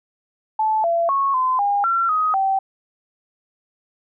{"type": "tone with pitch steps", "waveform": "sine", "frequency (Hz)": [870, 677, 1100, 1026, 810, 1360, 1256, 774], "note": ["A5", "E5", "C#6", "C6", "G#5", "F6", "D#6", "G5"], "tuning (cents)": [-20, 46, -14, -34, -43, -46, 16, -22], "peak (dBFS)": -16, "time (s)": [0.59, 2.59], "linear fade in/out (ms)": 5, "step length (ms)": 250, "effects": []}